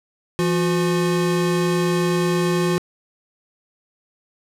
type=tone pair together; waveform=square; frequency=169.8 / 359.8 Hz; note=F3 / F#4; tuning=-48 / -48 cents; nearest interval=octave + minor second; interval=1300 cents; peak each=-21 dBFS; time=0.39-2.78 s; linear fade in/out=0 ms; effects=low-pass 12000 Hz 12 dB/octave + 9-bit